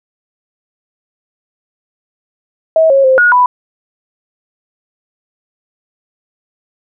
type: tone with pitch steps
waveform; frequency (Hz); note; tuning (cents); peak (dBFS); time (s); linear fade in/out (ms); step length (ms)
sine; 643 / 546 / 523 / 1448 / 991; E5 / C#5 / C5 / F#6 / B5; -43 / -26 / -1 / -38 / +6; -5; 2.76-3.46; 2; 140
effects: none